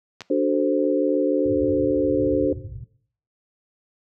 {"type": "clicks", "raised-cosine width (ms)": 0.2, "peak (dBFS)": -18, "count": 2, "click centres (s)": [0.207, 0.218]}
{"type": "chord", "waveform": "sine", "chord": "D dominant seventh", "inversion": "none", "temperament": "equal with one note detuned", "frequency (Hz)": [293.7, 373.2, 440, 523.3], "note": ["D4", "F#4", "A4", "C5"], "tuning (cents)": [0, 15, 0, 0], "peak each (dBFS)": [-21, -24, -25, -23], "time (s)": [0.3, 2.53], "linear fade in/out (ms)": 5}
{"type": "low-pass noise", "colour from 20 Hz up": "white", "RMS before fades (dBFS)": -31, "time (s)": [1.45, 2.84], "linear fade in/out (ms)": 5, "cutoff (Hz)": 130, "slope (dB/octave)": 96}
{"effects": ["noise-tail reverb RT60 0.6 s tail -19 dB re dry", "high-pass 80 Hz 12 dB/octave"]}